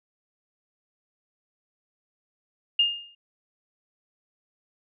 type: tone with exponential decay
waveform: sine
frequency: 2826 Hz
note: F7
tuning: 20 cents sharp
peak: -15 dBFS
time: 2.79-3.15 s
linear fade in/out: 5 ms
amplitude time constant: 78 ms
effects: none